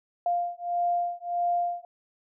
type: beating tone pair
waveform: sine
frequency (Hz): 698.5 / 700.1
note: F5 / F5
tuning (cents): 0 / +4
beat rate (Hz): 1.6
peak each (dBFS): -28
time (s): 0.26-1.85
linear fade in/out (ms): 2
effects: none